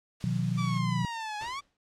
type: noise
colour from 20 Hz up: white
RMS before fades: -47 dBFS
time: 0.2-0.79 s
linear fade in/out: 10 ms
type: chord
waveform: sine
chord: B major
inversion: none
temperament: equal with one note detuned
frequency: 123.47 / 155.56 / 180.35 Hz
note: B2 / D#3 / F#3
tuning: 0 / 0 / -44 cents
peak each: -30 / -32 / -30 dBFS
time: 0.24-1.05 s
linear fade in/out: 0 ms
type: exponential two-way sweep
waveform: sawtooth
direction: down then up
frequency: 1174.7 to 830 to 1174.7 Hz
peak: -30 dBFS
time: 0.57-1.61 s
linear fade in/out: 20 ms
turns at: 1.38 s
type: noise with exponential decay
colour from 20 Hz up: pink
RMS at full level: -42 dBFS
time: 1.41-1.77 s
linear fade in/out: 2 ms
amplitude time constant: 78 ms
effects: low-pass 6000 Hz 12 dB/octave